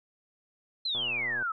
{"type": "exponential sweep", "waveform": "sine", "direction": "down", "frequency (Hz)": [4194, 1272], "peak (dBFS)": -28, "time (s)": [0.85, 1.52], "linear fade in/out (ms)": 5}
{"type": "click train", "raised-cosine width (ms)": 1, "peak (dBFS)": -30, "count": 58, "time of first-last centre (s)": [0.95, 1.425], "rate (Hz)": 120}
{"effects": []}